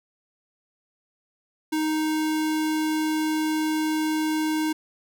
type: tone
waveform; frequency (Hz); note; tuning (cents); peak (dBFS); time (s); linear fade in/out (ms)
square; 311.4; D#4; +2; -23; 1.72-4.73; 10
effects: none